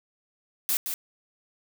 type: noise with echo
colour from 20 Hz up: blue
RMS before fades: -25 dBFS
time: 0.69-0.77 s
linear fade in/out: 0 ms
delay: 170 ms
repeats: 1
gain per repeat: -6 dB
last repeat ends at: 0.94 s
effects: none